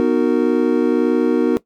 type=chord; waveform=triangle; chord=B major seventh; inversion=none; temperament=just; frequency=246.9 / 308.7 / 370.4 / 463 Hz; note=B3 / D#4 / F#4 / A#4; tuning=0 / -14 / +2 / -12 cents; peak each=-16 dBFS; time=0-1.57 s; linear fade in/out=0 ms; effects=noise-tail reverb RT60 0.1 s tail -17 dB re dry + MP3 96 kbps